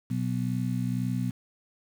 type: harmonic tone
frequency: 62 Hz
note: B1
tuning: 7 cents sharp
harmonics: 2 / 3 / 4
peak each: -29 / -31 / -32 dBFS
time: 0.1-1.31 s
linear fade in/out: 10 ms
effects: 8-bit